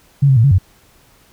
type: tone with pitch steps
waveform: sine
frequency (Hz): 140.2 / 133.2 / 112.7 / 139.9 / 94.1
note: C#3 / C3 / A2 / C#3 / F#2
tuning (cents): +20 / +31 / +42 / +16 / +30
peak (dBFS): -7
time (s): 0.22-0.585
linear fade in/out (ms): 10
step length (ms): 73
effects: pink hiss -51 dBFS RMS until 1.32 s